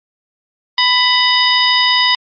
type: harmonic tone with a mistuned harmonic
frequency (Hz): 993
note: B5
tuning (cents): +9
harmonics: 1 / 2 / 3 / 4 / 5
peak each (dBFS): -16 / -16 / -16 / -16 / -16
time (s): 0.78-2.15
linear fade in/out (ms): 2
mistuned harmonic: 4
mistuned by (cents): -120
effects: MP3 32 kbps